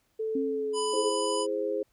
sine tone with pitch glide, 440 to 427.7 Hz, A4 to A4, 0 to -49 cents, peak -28 dBFS, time 0.19-1.1 s, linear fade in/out 10 ms, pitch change -49 cents, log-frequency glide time 0.44-0.71 s
sine tone with exponential decay, 270 Hz, C#4, 45 cents flat, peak -26 dBFS, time 0.35-1.23 s, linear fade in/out 5 ms, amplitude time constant 190 ms
harmonic tone, 995 Hz, B5, 13 cents sharp, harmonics 1 / 3 / 5 / 7 / 9 / 10, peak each -32 / -37 / -39 / -40 / -42 / -42 dBFS, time 0.73-1.47 s, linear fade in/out 50 ms
sine chord, E augmented, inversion none, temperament equal, 329.6 / 415.3 / 523.3 Hz, E4 / G#4 / B#4, 0 / 0 / 0 cents, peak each -35 / -30 / -31 dBFS, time 0.93-1.83 s, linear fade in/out 5 ms
effects pink hiss -71 dBFS RMS until 1.92 s

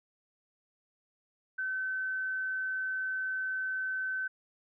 sine tone, 1528 Hz, G6, 45 cents flat, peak -31 dBFS, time 1.58-4.28 s, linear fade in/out 10 ms, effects none

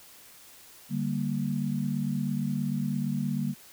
sine chord, G minor, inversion second, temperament equal, 146.83 / 196 / 233.1 Hz, D3 / G3 / Bb3, 0 / 0 / 0 cents, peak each -31 dBFS, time 0.89-3.55 s, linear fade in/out 50 ms, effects white hiss -52 dBFS RMS until 3.72 s

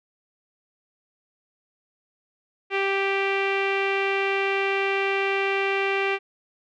sawtooth tone with low-pass filter, 392 Hz, G4, in tune, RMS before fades -24 dBFS, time 2.7-6.19 s, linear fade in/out 50 ms, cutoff 2500 Hz, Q 4.4, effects none

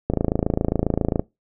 click train, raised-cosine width 2 ms, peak -6 dBFS, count 31, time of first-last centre 0.1-1.195 s, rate 27.4 Hz, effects noise-tail reverb RT60 0.2 s tail -21 dB re dry

